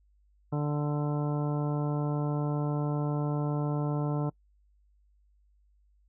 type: harmonic tone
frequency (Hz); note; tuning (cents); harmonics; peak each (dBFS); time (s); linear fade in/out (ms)
147.4; D3; +7; 1 / 2 / 3 / 4 / 5 / 6 / 7 / 9; -28 / -34 / -38 / -40 / -42 / -44 / -45 / -47; 0.52-4.3; 10
effects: noise-tail reverb RT60 0.1 s tail -25 dB re dry + added 50 Hz sine -62 dBFS peak until 6.08 s